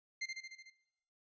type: tone with echo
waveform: sawtooth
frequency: 2093 Hz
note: C7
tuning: in tune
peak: -33 dBFS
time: 0.21-0.26 s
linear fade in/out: 10 ms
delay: 74 ms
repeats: 6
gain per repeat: -3 dB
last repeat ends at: 0.704 s
effects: noise-tail reverb RT60 0.8 s tail -17 dB re dry + resampled to 16000 Hz